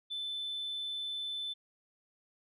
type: tone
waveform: sine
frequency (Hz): 3520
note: A7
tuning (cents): 0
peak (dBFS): -34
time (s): 0.1-1.54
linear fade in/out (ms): 20
effects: tanh soft clip ceiling -32 dBFS